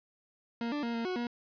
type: tone with pitch steps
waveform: 40% pulse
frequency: 233.4 / 293.6 / 234.3 / 231 / 367.1 / 239 Hz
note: A#3 / D4 / A#3 / A#3 / F#4 / A#3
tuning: +2 / 0 / +9 / -16 / -14 / +43 cents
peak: -31 dBFS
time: 0.61-1.27 s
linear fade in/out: 2 ms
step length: 110 ms
effects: resampled to 11025 Hz + 10-bit